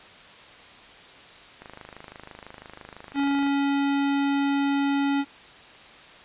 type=click train; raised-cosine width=0.5 ms; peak=-26 dBFS; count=49; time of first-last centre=1.62-3.466 s; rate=26 Hz
type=tone; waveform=square; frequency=280 Hz; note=C#4; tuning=18 cents sharp; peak=-22 dBFS; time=3.14-5.25 s; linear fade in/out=50 ms
effects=white hiss -47 dBFS RMS until 6.24 s + resampled to 8000 Hz